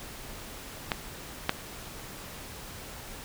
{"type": "clicks", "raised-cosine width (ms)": 0.3, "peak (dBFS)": [-10, -7, -28], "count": 3, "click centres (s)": [0.918, 1.494, 1.996], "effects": ["pink hiss -43 dBFS RMS until 3.24 s"]}